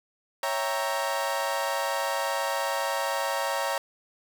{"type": "chord", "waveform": "30% pulse", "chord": "C# diminished seventh", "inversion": "none", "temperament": "equal", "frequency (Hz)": [554.4, 659.3, 784, 932.3], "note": ["C#5", "E5", "G5", "Bb5"], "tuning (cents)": [0, 0, 0, 0], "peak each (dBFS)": [-28, -31, -32, -28], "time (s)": [0.43, 3.78], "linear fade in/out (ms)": 2, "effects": []}